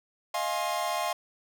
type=chord; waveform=45% pulse; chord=F minor seventh; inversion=third; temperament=equal with one note detuned; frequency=622.3 / 698.5 / 830.6 / 1063.6 Hz; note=Eb5 / F5 / Ab5 / C6; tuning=0 / 0 / 0 / +28 cents; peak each=-35 / -32 / -35 / -33 dBFS; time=0.34-1.13 s; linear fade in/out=5 ms; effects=none